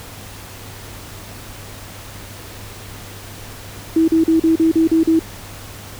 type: tone bursts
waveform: sine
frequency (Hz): 324.4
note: E4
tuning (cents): -28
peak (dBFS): -10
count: 8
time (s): 3.96-5.193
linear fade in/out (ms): 5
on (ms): 120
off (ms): 39
effects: added 100 Hz sine -38 dBFS peak until 5.99 s + pink hiss -36 dBFS RMS until 5.99 s